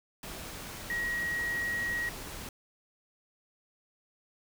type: tone in noise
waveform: sine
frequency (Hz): 1900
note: A#6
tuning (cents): +33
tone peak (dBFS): -30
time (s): 0.9-2.09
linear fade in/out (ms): 2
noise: pink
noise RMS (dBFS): -42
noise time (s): 0.23-2.49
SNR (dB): +9
effects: none